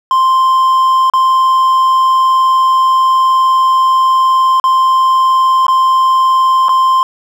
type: tone with dropouts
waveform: triangle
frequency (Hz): 1046.5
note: C6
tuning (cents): 0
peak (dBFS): -5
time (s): 0.11-7.03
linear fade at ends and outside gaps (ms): 1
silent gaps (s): 1.099-1.136 / 4.599-4.64 / 5.667-5.682 / 6.684-6.692
effects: none